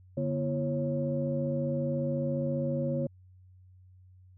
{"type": "tone cluster", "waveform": "sine", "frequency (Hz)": [144.9, 239.5, 335, 546], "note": ["D3", "A#3", "E4", "C#5"], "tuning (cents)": [-23, 47, 28, -26], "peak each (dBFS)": [-31, -33, -38, -32], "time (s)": [0.17, 3.07], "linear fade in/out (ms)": 5, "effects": ["tanh soft clip ceiling -17 dBFS", "added 92 Hz sine -53 dBFS peak until 4.37 s"]}